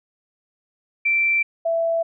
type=tone pair in turn; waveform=sine; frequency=2344 / 664.1 Hz; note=D7 / E5; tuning=-4 / +13 cents; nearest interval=octave + minor seventh; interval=2183 cents; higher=first; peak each=-16 / -18 dBFS; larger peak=first; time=1.05-1.43 / 1.65-2.03 s; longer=neither; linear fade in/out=10 ms; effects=none